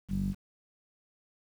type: tone with low-pass filter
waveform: sawtooth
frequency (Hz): 48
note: G1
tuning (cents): -36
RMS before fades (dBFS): -31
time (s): 0.08-0.35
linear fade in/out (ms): 50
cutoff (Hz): 190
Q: 8.1
effects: 9-bit